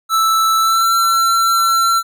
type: tone with pitch glide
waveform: square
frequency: 1318.5 to 1350.9 Hz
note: E6 to E6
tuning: 0 to +42 cents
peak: -12 dBFS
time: 0.09-2.03 s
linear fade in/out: 50 ms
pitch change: +42 cents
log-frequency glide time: 0.59-0.88 s
effects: none